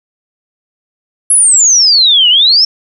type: exponential two-way sweep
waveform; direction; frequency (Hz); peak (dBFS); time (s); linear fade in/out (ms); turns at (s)
sine; down then up; 11000 to 2821 to 5500; -4; 1.3-2.65; 5; 2.29
effects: none